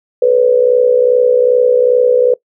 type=tone with amplitude modulation; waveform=sine; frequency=495.4 Hz; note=B4; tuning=5 cents sharp; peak=-3 dBFS; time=0.22-2.34 s; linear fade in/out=5 ms; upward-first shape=sine; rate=62.5 Hz; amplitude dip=75%; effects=noise-tail reverb RT60 0.1 s tail -21 dB re dry